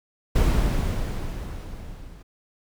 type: noise with level ramp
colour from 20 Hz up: brown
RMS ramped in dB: -17 to -43 dBFS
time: 0.35-2.23 s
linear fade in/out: 10 ms
effects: none